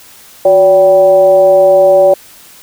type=tone with frequency modulation; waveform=sine; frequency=571 Hz; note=D5; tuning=49 cents flat; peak=-3 dBFS; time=0.45-2.14 s; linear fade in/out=5 ms; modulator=204 Hz; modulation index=0.56; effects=white hiss -38 dBFS RMS until 2.62 s